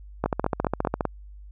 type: two click trains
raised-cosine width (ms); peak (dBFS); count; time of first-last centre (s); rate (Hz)
1; -9 / -9; 5 / 12; 0.24-1.053 / 0.26-1.008; 4.92 / 14.7
effects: added 50 Hz sine -41 dBFS peak until 1.51 s